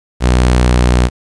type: tone with pitch glide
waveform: sawtooth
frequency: 61.74 to 61.28 Hz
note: B1 to B1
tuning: 0 to -13 cents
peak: -4 dBFS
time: 0.2-1.1 s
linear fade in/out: 50 ms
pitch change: -13 cents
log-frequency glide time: 0.51-0.81 s
effects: resampled to 22050 Hz + 7-bit